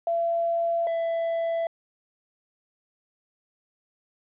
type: tone pair in turn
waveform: sine / triangle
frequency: 676 / 665.9 Hz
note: E5 / E5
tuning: +43 / +17 cents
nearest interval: unison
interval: 26 cents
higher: first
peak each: -22 dBFS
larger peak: neither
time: 0.07-0.87 / 0.87-1.67 s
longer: neither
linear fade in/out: 2 ms
effects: resampled to 8000 Hz + 10-bit